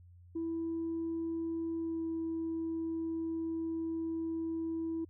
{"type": "tone with pitch glide", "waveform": "sine", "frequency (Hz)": [329.6, 327.1], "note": ["E4", "E4"], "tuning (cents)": [0, -13], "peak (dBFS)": -32, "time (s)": [0.35, 5.05], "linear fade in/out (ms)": 10, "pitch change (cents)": -13, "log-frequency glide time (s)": [1.79, 2.03], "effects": ["tanh soft clip ceiling -30 dBFS", "added 88 Hz sine -54 dBFS peak until 5.09 s"]}